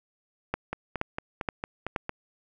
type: two click trains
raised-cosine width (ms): 0.5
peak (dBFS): -16 / -12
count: 7 / 4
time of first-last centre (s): 0.73-2.094 / 0.54-1.962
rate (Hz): 4.4 / 2.11
effects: none